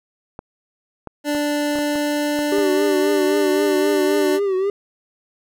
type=clicks; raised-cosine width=1 ms; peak=-18 dBFS; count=8; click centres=0.391 / 1.073 / 1.35 / 1.756 / 1.787 / 1.956 / 2.39 / 2.584 s
type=tone with pitch glide; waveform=25% pulse; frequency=293.7 to 296.9 Hz; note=D4 to D4; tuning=0 to +19 cents; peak=-15 dBFS; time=1.24-4.4 s; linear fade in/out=50 ms; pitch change=+19 cents; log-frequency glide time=1.65-3.59 s
type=tone with vibrato; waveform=triangle; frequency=387.9 Hz; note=G4; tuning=18 cents flat; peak=-15 dBFS; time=2.52-4.7 s; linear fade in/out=2 ms; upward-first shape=triangle; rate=3.8 Hz; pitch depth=89 cents each way
effects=none